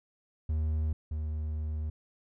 triangle tone pair in turn, 77.78 / 77.02 Hz, D#2 / D#2, 0 / -17 cents, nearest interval unison, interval 17 cents, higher first, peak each -25 / -29 dBFS, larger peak first, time 0.49-0.93 / 1.11-1.9 s, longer second, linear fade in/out 5 ms, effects none

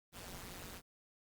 pink noise with amplitude modulation, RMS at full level -45 dBFS, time 0.12-0.82 s, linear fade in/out 50 ms, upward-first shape sine, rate 182 Hz, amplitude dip 100%, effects Opus 48 kbps

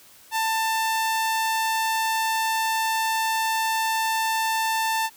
sawtooth tone, 890 Hz, A5, 20 cents sharp, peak -18 dBFS, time 0.31-5.1 s, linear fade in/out 50 ms, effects white hiss -51 dBFS RMS until 5.16 s

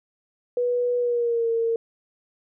sine tone with pitch glide, 488.5 to 458.4 Hz, B4 to A#4, -19 to -29 cents, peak -20 dBFS, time 0.57-1.76 s, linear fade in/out 2 ms, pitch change -110 cents, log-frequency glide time 0.98-1.49 s, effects none

